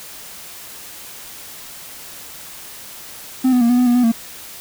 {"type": "tone with pitch steps", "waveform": "triangle", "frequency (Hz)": [258.5, 248.5, 234.5, 245.4, 249.3, 241.4, 247.2, 228.8], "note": ["C4", "B3", "A#3", "B3", "B3", "B3", "B3", "A#3"], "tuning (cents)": [-21, 11, 11, -11, 16, -39, 2, -32], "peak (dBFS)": -9, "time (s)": [3.44, 4.12], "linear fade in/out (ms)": 10, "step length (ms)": 85, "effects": ["white hiss -36 dBFS RMS until 4.6 s"]}